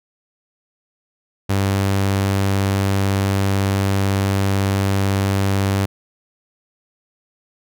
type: tone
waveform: sawtooth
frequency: 98 Hz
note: G2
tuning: in tune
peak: -12 dBFS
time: 1.49-5.86 s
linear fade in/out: 10 ms
effects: none